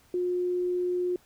sine tone, 358.4 Hz, F4, 45 cents sharp, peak -25 dBFS, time 0.14-1.16 s, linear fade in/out 2 ms, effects pink hiss -61 dBFS RMS until 1.25 s

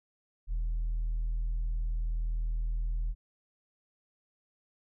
sine tone with tanh clipping, 40.37 Hz, E1, 35 cents flat, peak -29 dBFS, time 0.47-3.15 s, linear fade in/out 50 ms, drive 1 dB, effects none

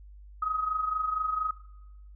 sine tone with amplitude modulation, 1263 Hz, D#6, 26 cents sharp, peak -24 dBFS, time 0.42-1.51 s, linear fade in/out 5 ms, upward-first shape sine, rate 24.3 Hz, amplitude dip 65%, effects noise-tail reverb RT60 1.0 s tail -18 dB re dry + added 50 Hz sine -46 dBFS peak until 2.15 s

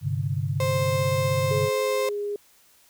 sine chord, G suspended fourth, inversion none, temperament equal with one note detuned, 100.23 / 130.81 / 146.83 Hz, G2 / C3 / D3, +39 / 0 / 0 cents, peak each -28 dBFS, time 0.01-1.7 s, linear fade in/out 50 ms
35% pulse tone, 524 Hz, C5, 2 cents sharp, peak -22 dBFS, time 0.6-2.09 s, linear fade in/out 2 ms
sine tone with pitch glide, 424.2 to 410.5 Hz, G#4 to G#4, +37 to -20 cents, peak -26 dBFS, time 1.51-2.36 s, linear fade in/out 2 ms, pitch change -57 cents, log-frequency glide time 1.78-2.17 s
effects white hiss -58 dBFS RMS until 2.89 s

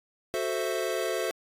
square chord, F# half-diminished seventh, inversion none, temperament equal, 370 / 440 / 523.3 / 659.3 Hz, F#4 / A4 / C5 / E5, 0 / 0 / 0 / 0 cents, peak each -34 dBFS, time 0.34-1.31 s, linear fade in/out 0 ms, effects AAC 48 kbps

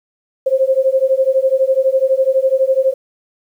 sine beating tone pair, 523.3 / 535.3 Hz, C5 / C5, 0 / +39 cents, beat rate 12 Hz, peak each -14 dBFS, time 0.46-2.94 s, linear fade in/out 10 ms, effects 8-bit

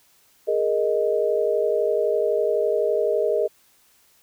sine chord, Ab suspended second, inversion none, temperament just, 415.3 / 467.2 / 623 Hz, Ab4 / Bb4 / Eb5, 0 / +4 / +2 cents, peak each -23 dBFS, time 0.47-3.48 s, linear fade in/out 20 ms, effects white hiss -59 dBFS RMS until 4.22 s

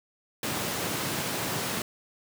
pink high-pass noise, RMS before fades -31 dBFS, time 0.43-1.82 s, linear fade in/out 2 ms, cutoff 110 Hz, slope 24 dB/octave, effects none

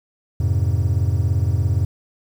triangle chord, F minor, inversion none, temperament just, 87.31 / 104.77 / 130.96 Hz, F2 / Ab2 / C3, 0 / +16 / +2 cents, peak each -17 / -18 / -22 dBFS, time 0.4-1.85 s, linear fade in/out 5 ms, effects 8-bit

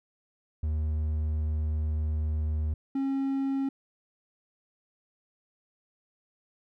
triangle tone pair in turn, 77 / 271.6 Hz, D#2 / C#4, -17 / -35 cents, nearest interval octave + minor seventh, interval 2182 cents, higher second, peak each -24 dBFS, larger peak neither, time 0.63-2.74 / 2.95-3.69 s, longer first, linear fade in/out 5 ms, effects none

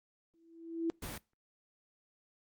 sine tone with exponential growth, 330.9 Hz, E4, 7 cents sharp, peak -28 dBFS, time 0.34-0.9 s, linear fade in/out 0 ms, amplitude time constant 120 ms
pink noise, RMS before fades -42 dBFS, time 1.02-1.18 s, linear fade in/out 5 ms
effects noise-tail reverb RT60 0.3 s tail -25 dB re dry + Opus 24 kbps

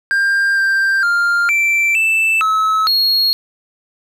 triangle tone with pitch steps, 1595 / 1579 / 1399 / 2340 / 2646 / 1293 / 4300 Hz, G6 / G6 / F6 / D7 / E7 / E6 / C8, +30 / +12 / +3 / -7 / +6 / -34 / +47 cents, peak -10 dBFS, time 0.11-3.33 s, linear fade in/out 0 ms, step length 460 ms, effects none

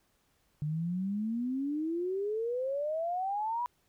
sine exponential sweep, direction up, 146.83 to 989 Hz, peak -30 dBFS, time 0.62-3.66 s, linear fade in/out 0 ms, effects pink hiss -72 dBFS RMS until 3.88 s

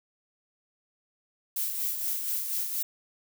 violet noise with tremolo, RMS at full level -29 dBFS, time 1.56-2.83 s, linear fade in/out 5 ms, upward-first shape sine, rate 4.2 Hz, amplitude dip 45%, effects none

